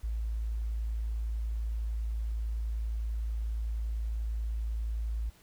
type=tone; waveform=sine; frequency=55.4 Hz; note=A1; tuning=13 cents sharp; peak=-30 dBFS; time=0.03-5.3 s; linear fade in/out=10 ms; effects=pink hiss -61 dBFS RMS until 5.42 s